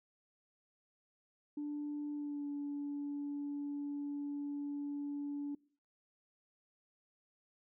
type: tone with pitch glide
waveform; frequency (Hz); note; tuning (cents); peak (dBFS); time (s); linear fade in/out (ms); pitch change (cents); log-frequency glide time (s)
sine; 293.7 to 287.3; D4 to D4; 0 to -38; -36; 1.57-5.55; 5; -38; 2.14-2.47
effects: noise-tail reverb RT60 0.5 s tail -24 dB re dry + tanh soft clip ceiling -34 dBFS